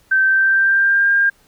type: tone with pitch glide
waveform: sine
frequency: 1551 to 1605.7 Hz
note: G6 to G6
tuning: -19 to +41 cents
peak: -11 dBFS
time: 0.11-1.3 s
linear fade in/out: 10 ms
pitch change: +60 cents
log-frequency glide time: 0.24-1.1 s
effects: pink hiss -55 dBFS RMS until 1.47 s